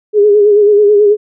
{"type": "tone with vibrato", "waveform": "sine", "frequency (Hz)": 414.1, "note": "G#4", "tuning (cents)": -5, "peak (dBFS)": -4, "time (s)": [0.13, 1.17], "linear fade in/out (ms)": 50, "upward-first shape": "sine", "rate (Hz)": 9.2, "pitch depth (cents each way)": 47, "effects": []}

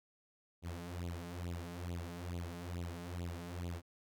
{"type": "tone with flanger", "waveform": "sawtooth", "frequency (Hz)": 86.8, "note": "F2", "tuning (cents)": -10, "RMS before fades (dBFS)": -43, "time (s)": [0.62, 3.82], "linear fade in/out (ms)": 50, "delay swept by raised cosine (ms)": [0.27, 4.87], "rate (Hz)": 2.3, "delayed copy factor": 0.9, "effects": []}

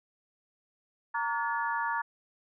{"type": "harmonic tone with a mistuned harmonic", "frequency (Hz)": 286.1, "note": "D4", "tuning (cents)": -45, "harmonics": [3, 4, 5, 6], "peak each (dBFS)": [-31, -36, -36, -35], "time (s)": [1.14, 2.02], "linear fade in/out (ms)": 10, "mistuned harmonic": 3, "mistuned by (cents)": 130, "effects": []}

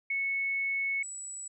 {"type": "tone pair in turn", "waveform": "sine", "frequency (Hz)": [2205, 7858], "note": ["C#7", "B8"], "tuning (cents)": [-10, -10], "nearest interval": "octave + minor seventh", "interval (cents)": 2200, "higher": "second", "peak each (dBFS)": [-28, -38], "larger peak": "first", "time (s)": [[0.1, 1.03], [1.03, 1.48]], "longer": "first", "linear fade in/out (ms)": 5, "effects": []}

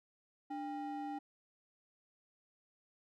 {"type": "ring-modulated tone", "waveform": "triangle", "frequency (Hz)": 547, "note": "C#5", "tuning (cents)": -23, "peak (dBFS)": -34, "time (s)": [0.5, 1.19], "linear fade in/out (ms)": 10, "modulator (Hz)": 252, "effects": []}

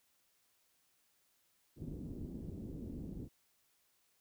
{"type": "low-pass noise", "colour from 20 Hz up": "white", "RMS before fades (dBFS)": -45, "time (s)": [1.76, 3.29], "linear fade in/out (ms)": 50, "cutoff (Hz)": 310, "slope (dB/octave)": 24, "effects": ["white hiss -75 dBFS RMS until 4.2 s"]}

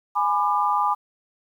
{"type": "chord", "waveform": "sine", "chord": "G# diminished", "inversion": "none", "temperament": "just", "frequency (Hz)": [830.6, 996.7, 1196.1], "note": ["G#5", "B5", "D6"], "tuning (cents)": [0, 16, 31], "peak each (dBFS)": -23, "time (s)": [0.15, 0.95], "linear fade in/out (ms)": 20, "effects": ["9-bit"]}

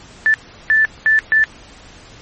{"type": "tone bursts at uneven times", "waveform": "sine", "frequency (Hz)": 1760, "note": "A6", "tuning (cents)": 0, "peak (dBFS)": -9, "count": 4, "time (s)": [[0.26, 0.34], [0.7, 0.85], [1.06, 1.19], [1.32, 1.44]], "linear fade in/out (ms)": 0, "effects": ["pink hiss -41 dBFS RMS until 2.21 s", "MP3 32 kbps"]}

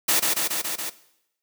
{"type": "noise with echo", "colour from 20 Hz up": "white", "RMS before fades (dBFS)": -20, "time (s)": [0.08, 0.2], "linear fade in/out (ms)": 10, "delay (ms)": 140, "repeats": 5, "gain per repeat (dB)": -2, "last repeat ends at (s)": 0.9, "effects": ["noise-tail reverb RT60 0.8 s tail -17 dB re dry", "high-pass 200 Hz 12 dB/octave"]}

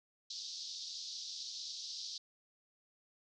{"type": "band-pass noise", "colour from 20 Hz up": "pink", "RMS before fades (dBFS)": -45, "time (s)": [0.3, 2.18], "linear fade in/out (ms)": 5, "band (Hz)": [3800, 5800], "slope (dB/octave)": 48, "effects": []}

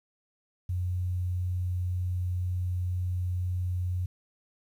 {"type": "tone", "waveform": "sine", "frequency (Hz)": 90.2, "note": "F#2", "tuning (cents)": -44, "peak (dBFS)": -27, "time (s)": [0.69, 4.06], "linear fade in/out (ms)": 5, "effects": ["10-bit"]}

